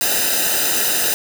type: noise with comb filter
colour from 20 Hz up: white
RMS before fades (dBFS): -18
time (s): 0.01-1.14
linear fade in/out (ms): 0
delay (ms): 0.9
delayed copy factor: -0.8
effects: none